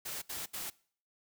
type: noise bursts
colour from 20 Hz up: white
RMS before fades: -40 dBFS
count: 3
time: 0.05-0.702 s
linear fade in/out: 10 ms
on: 170 ms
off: 71 ms
effects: noise-tail reverb RT60 0.5 s tail -22 dB re dry